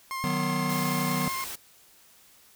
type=tone with vibrato; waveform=30% pulse; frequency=1061 Hz; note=C6; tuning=24 cents sharp; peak=-28 dBFS; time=0.11-1.44 s; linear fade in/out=0 ms; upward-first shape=triangle; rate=11 Hz; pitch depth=18 cents each way
type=chord; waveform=square; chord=B major; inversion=first; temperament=just; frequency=154.34 / 185.21 / 246.9 Hz; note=D#3 / F#3 / B3; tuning=-14 / +2 / 0 cents; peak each=-32 dBFS; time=0.24-1.28 s; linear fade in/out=0 ms
type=noise; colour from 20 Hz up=white; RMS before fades=-37 dBFS; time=0.69-1.56 s; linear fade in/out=10 ms
effects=white hiss -57 dBFS RMS until 2.55 s